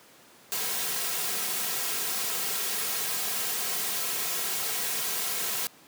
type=noise with comb filter; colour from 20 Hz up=white; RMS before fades=-30 dBFS; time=0.52-5.67 s; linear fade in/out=0 ms; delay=3.4 ms; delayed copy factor=-0.6; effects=pink hiss -54 dBFS RMS until 5.87 s + high-pass 200 Hz 12 dB/octave